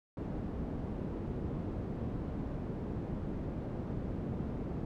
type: low-pass noise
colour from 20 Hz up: white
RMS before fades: -38 dBFS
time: 0.17-4.85 s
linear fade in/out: 2 ms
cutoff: 260 Hz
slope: 12 dB/octave
effects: none